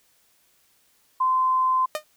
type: tone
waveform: sine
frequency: 1033 Hz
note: C6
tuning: 22 cents flat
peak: -18 dBFS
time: 1.2-1.86 s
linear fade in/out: 10 ms
type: tone with exponential decay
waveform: sawtooth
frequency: 611 Hz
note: D#5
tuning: 32 cents flat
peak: -18 dBFS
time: 1.95-2.04 s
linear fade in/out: 1 ms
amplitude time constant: 19 ms
effects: white hiss -63 dBFS RMS until 2.16 s